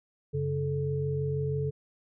sine tone cluster, 94.9 / 141.1 / 434 Hz, F#2 / C#3 / A4, +44 / +31 / -24 cents, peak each -37 / -29 / -32 dBFS, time 0.33-1.71 s, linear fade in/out 20 ms, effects none

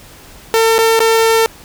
sawtooth tone with dropouts, 450.8 Hz, A4, 42 cents sharp, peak -5 dBFS, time 0.54-1.46 s, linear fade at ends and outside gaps 0 ms, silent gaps 0.782-0.788 / 0.992-1.003 s, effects pink hiss -39 dBFS RMS until 1.64 s

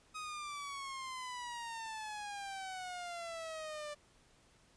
sawtooth exponential sweep, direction down, 1262 to 587.3 Hz, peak -38 dBFS, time 0.14-3.95 s, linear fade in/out 20 ms, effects pink hiss -67 dBFS RMS until 4.76 s + resampled to 22050 Hz

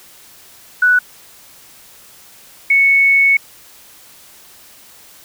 sine tone pair in turn, 1480 / 2212 Hz, F#6 / C#7, 0 / -4 cents, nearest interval perfect fifth, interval 696 cents, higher second, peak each -8 dBFS, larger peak neither, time 0.82-0.99 / 2.7-3.37 s, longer second, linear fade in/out 5 ms, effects white hiss -43 dBFS RMS until 5.24 s

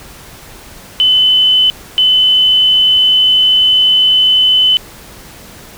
sine tone pair in turn, 3024 / 3024 Hz, F#7 / F#7, +37 / +37 cents, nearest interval unison, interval 0 cents, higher neither, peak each -6 dBFS, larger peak neither, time 1-1.7 / 1.98-4.77 s, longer second, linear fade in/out 0 ms, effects pink hiss -35 dBFS RMS until 5.77 s

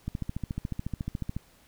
click train, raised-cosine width 5 ms, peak -19 dBFS, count 19, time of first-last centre 0.08-1.366 s, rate 14 Hz, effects pink hiss -60 dBFS RMS until 1.67 s

